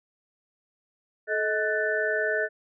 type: tone cluster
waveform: sine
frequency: 433.2 / 631 / 1494 / 1765 Hz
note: A4 / D#5 / F#6 / A6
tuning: -27 / +24 / +16 / +5 cents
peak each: -29 dBFS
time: 1.27-2.49 s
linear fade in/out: 50 ms
effects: none